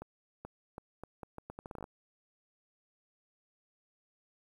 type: accelerating click train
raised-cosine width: 1 ms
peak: -29 dBFS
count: 15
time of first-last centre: 0.02-1.841 s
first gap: 430 ms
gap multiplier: 0.77
effects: 10-bit

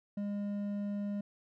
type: tone with hard clipping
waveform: triangle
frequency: 203.5 Hz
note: G#3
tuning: 35 cents flat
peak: -35 dBFS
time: 0.17-1.21 s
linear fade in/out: 5 ms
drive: 9 dB
effects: none

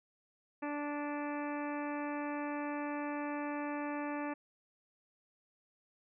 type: harmonic tone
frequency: 292.3 Hz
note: D4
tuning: 8 cents flat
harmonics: 1 / 2 / 3 / 4 / 5 / 6 / 7 / 8 / 9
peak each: -38 / -43 / -43 / -47 / -52 / -48 / -55 / -52 / -54 dBFS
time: 0.62-4.34 s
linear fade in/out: 10 ms
effects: none

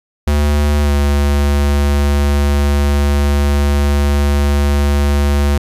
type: tone with pitch glide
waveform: square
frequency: 73.42 to 71.62 Hz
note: D2 to D2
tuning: 0 to -43 cents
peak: -11 dBFS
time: 0.27-5.58 s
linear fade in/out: 5 ms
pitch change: -43 cents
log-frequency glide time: 0.82-0.91 s
effects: resampled to 32000 Hz

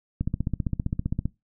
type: click train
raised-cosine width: 5 ms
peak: -13 dBFS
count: 17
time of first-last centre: 0.21-1.256 s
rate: 15.3 Hz
effects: noise-tail reverb RT60 0.2 s tail -21 dB re dry

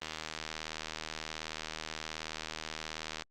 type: click train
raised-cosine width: 0.2 ms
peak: -20 dBFS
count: 253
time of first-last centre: 0.02-3.222 s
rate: 78.7 Hz
effects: Opus 24 kbps

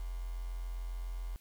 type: tone with quantisation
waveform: sine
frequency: 43.65 Hz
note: F1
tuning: in tune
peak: -36 dBFS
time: 0-1.36 s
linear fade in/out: 0 ms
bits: 9
effects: white hiss -66 dBFS RMS until 1.4 s

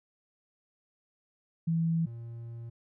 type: tone pair in turn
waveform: sine / triangle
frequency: 164.81 / 116.54 Hz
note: E3 / A#2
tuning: 0 / 0 cents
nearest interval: tritone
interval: 600 cents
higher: first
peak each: -25 / -37 dBFS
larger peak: first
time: 1.67-2.06 / 2.06-2.7 s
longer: second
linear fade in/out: 10 ms
effects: none

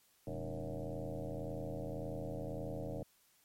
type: tone with frequency modulation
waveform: sine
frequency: 220 Hz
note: A3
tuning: in tune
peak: -38 dBFS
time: 0.27-3.03 s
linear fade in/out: 2 ms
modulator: 81.8 Hz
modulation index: 5.2
effects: white hiss -70 dBFS RMS until 3.44 s + MP3 64 kbps

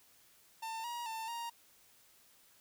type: tone with pitch steps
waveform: 45% pulse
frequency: 897 / 952 / 894 / 936 Hz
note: A5 / A#5 / A5 / A#5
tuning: +33 / +36 / +27 / +7 cents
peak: -39 dBFS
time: 0.62-1.5 s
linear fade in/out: 10 ms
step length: 220 ms
effects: white hiss -65 dBFS RMS until 2.6 s

